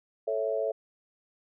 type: chord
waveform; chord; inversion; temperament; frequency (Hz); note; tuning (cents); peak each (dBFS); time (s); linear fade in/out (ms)
sine; A major; none; equal; 440 / 554.4 / 659.3; A4 / C#5 / E5; 0 / 0 / 0; -31; 0.27-0.72; 10
effects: none